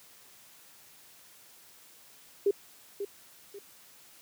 sine tone with echo, 401.7 Hz, G4, 42 cents sharp, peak -21 dBFS, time 2.46-2.51 s, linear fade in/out 5 ms, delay 540 ms, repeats 2, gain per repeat -10 dB, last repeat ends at 3.59 s, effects white hiss -56 dBFS RMS until 4.21 s + high-pass 80 Hz 12 dB/octave

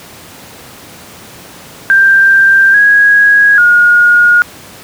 sine tone with pitch steps, 1581 / 1653 / 1434 Hz, G6 / G#6 / F6, +14 / -9 / +45 cents, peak -3 dBFS, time 1.9-4.42 s, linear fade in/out 0 ms, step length 840 ms, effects pink hiss -33 dBFS RMS until 4.83 s + high-pass 100 Hz 12 dB/octave

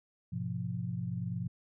sine chord, F diminished, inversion first, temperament just, 104.77 / 125.72 / 174.61 Hz, Ab2 / Cb3 / F3, +16 / +31 / 0 cents, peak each -39 / -37 / -37 dBFS, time 0.32-1.48 s, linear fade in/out 10 ms, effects none

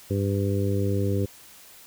harmonic tone, 99.4 Hz, G2, 25 cents sharp, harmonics 1 / 2 / 3 / 4 / 5, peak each -24 / -30 / -31 / -30 / -32 dBFS, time 0.1-1.26 s, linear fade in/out 10 ms, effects white hiss -49 dBFS RMS until 1.86 s

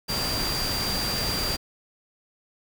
sine tone in noise, 4731 Hz, D8, 12 cents sharp, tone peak -28 dBFS, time 0.08-1.57 s, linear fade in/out 20 ms, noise pink, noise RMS -29 dBFS, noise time 0.08-1.57 s, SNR -2 dB, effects none

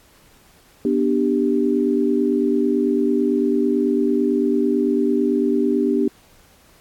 sine chord, G major, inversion first, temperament just, 245 / 294 / 392 Hz, B3 / D4 / G4, -14 / +2 / 0 cents, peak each -20 dBFS, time 0.85-6.08 s, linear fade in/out 2 ms, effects pink hiss -53 dBFS RMS until 6.8 s + AAC 64 kbps

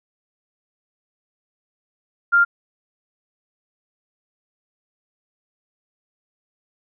sine tone, 1396.9 Hz, F6, in tune, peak -11 dBFS, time 2.32-2.45 s, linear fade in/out 20 ms, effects none

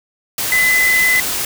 sine tone in noise, 2017 Hz, B6, 36 cents sharp, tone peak -11 dBFS, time 0.52-1.2 s, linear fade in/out 2 ms, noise white, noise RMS -20 dBFS, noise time 0.38-1.45 s, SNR +6 dB, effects none

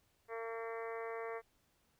harmonic tone, 227.7 Hz, A#3, 40 cents flat, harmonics 2 / 3 / 4 / 5 / 6 / 7 / 8 / 9 / 10, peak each -42 / -48 / -52 / -49 / -55 / -57 / -53 / -53 / -60 dBFS, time 0.28-1.42 s, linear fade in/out 50 ms, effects pink hiss -75 dBFS RMS until 1.99 s

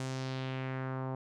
sawtooth tone with low-pass filter sweep, 131.3 Hz, C3, 6 cents sharp, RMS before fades -37 dBFS, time 0-1.15 s, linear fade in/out 2 ms, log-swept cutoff 8100 to 890 Hz, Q 1.8, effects none

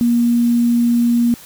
sine tone with quantisation, 237.2 Hz, A#3, 30 cents sharp, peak -11 dBFS, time 0.01-1.34 s, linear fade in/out 0 ms, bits 6, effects white hiss -40 dBFS RMS until 1.45 s

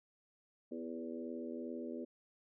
harmonic tone with a mistuned harmonic, 82.5 Hz, E2, 2 cents sharp, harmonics 3 / 4 / 5 / 6 / 7, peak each -44 / -46 / -48 / -50 / -51 dBFS, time 0.71-2.05 s, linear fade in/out 10 ms, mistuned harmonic 5, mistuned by -21 cents, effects none

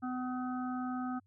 harmonic tone, 252.6 Hz, B3, 39 cents sharp, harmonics 1 / 3 / 5 / 6, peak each -35 / -42 / -43 / -51 dBFS, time 0.02-1.2 s, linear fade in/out 20 ms, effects added 97 Hz sine -66 dBFS peak until 1.26 s

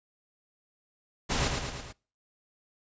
pink noise with echo, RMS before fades -28 dBFS, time 1.29-1.49 s, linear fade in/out 20 ms, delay 110 ms, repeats 4, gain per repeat -4 dB, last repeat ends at 1.93 s, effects noise-tail reverb RT60 0.4 s tail -26 dB re dry + resampled to 16000 Hz

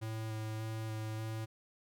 square tone with vibrato, 110 Hz, A2, in tune, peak -38 dBFS, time 0.01-1.46 s, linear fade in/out 20 ms, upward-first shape square, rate 1.7 Hz, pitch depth 11 cents each way, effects none

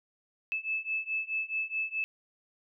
sine beating tone pair, 2613 / 2617.7 Hz, E7 / E7, -16 / -13 cents, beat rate 4.7 Hz, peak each -34 / -33 dBFS, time 0.52-2.04 s, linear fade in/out 0 ms, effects none

